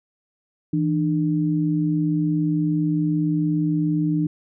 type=tone pair together; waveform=sine; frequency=163.04 / 300.4 Hz; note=E3 / D4; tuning=-19 / +39 cents; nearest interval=major seventh; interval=1058 cents; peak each=-21 dBFS; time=0.73-4.27 s; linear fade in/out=5 ms; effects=none